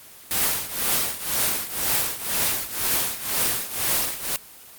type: noise with tremolo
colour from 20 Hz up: white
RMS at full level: -20 dBFS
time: 0.31-4.36 s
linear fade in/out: 0 ms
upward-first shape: triangle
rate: 2 Hz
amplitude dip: 85%
effects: white hiss -45 dBFS RMS until 4.78 s + Opus 24 kbps